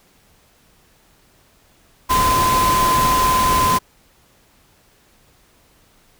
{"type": "tone in noise", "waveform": "sine", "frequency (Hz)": 1025, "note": "C6", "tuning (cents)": -36, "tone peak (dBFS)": -14, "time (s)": [2.09, 3.79], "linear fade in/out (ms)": 20, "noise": "pink", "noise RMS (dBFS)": -21, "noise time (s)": [2.09, 3.79], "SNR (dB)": 4, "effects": ["pink hiss -55 dBFS RMS until 6.19 s"]}